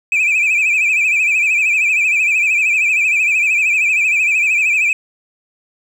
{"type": "tone with vibrato", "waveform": "sine", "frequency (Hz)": 2459, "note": "D#7", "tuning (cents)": -21, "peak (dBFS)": -9, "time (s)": [0.12, 4.93], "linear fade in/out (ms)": 2, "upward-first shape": "sine", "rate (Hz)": 13, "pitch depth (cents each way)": 93, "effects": ["tanh soft clip ceiling -10 dBFS", "7-bit"]}